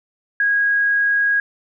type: tone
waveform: sine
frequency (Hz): 1645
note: G#6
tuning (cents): -17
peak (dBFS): -14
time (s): 0.4-1.4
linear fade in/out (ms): 2
effects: none